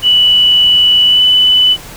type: tone with pitch glide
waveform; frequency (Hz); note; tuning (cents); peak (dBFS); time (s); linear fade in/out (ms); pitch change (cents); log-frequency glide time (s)
sine; 2960 to 2993; F#7 to F#7; 0 to +19; -5; 0.02-1.77; 50; +19; 1.06-1.22
effects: pink hiss -31 dBFS RMS until 1.96 s